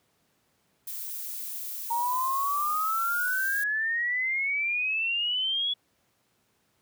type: noise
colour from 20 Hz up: violet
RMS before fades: -36 dBFS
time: 0.87-3.64 s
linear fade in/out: 5 ms
type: exponential sweep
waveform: sine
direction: up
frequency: 926 to 3403 Hz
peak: -25 dBFS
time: 1.9-5.74 s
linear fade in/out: 10 ms
effects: pink hiss -70 dBFS RMS until 6.81 s + high-pass 100 Hz 12 dB/octave